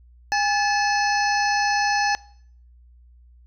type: harmonic tone with a mistuned harmonic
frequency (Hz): 864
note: A5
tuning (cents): -32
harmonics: 1 / 2 / 3 / 5 / 6 / 7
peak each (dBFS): -21 / -23 / -31 / -32 / -30 / -33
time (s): 0.32-2.15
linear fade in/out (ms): 0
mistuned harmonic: 1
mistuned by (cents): -97
effects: noise-tail reverb RT60 0.6 s tail -22 dB re dry + added 60 Hz sine -48 dBFS peak until 3.46 s